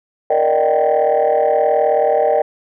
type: chord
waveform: sine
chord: Eb major seventh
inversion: second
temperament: just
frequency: 466.7 / 583.4 / 622.3 / 777.8 Hz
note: Bb4 / D5 / Eb5 / G5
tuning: +2 / -12 / 0 / -14 cents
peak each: -16 dBFS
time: 0.3-2.42 s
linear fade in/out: 5 ms
effects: tanh soft clip ceiling -6 dBFS